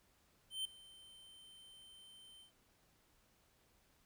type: tone with ADSR envelope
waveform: square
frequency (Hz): 3100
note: G7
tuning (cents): -20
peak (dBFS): -37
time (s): 0.5-2.52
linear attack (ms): 150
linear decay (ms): 4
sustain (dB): -21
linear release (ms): 110
effects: pink hiss -73 dBFS RMS until 4.05 s